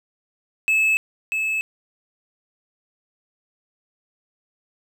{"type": "tone pair in turn", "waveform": "triangle", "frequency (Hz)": [2600, 2600], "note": ["E7", "E7"], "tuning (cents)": [-24, -24], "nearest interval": "unison", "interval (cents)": 0, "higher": "neither", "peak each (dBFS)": [-14, -19], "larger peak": "first", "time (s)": [[0.68, 0.97], [1.32, 1.61]], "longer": "neither", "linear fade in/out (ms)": 0, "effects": []}